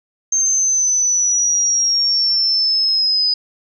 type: exponential sweep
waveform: sine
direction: down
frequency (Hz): 6360 to 4978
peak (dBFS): -13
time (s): 0.32-3.34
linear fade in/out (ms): 5
effects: none